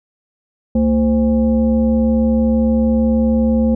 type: tone with frequency modulation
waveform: sine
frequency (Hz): 226.6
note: A#3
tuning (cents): -49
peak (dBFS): -11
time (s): 0.75-3.75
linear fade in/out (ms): 5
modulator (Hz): 294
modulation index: 0.74
effects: none